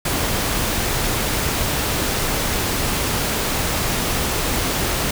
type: noise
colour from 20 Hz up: pink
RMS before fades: -21 dBFS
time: 0.05-5.11 s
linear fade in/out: 5 ms
effects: none